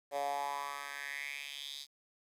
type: tone with high-pass filter sweep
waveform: 10% pulse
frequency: 141.8 Hz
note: C#3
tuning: 40 cents sharp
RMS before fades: -40 dBFS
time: 0.11-1.87 s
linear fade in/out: 50 ms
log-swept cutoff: 590 to 4300 Hz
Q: 4.6
effects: resampled to 32000 Hz + 10-bit